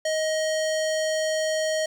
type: tone with low-pass filter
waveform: square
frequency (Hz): 628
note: D#5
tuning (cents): +16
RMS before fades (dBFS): -25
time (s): 0.05-1.86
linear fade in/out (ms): 5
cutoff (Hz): 7100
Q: 1.8
effects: 8-bit